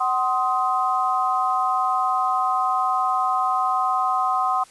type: chord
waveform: sine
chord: C diminished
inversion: second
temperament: just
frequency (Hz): 753.5 / 1046.5 / 1255.8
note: Gb5 / C6 / Eb6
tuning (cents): +31 / 0 / +16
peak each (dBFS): -23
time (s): 0-4.64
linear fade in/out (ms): 10
effects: white hiss -50 dBFS RMS until 4.7 s + resampled to 24000 Hz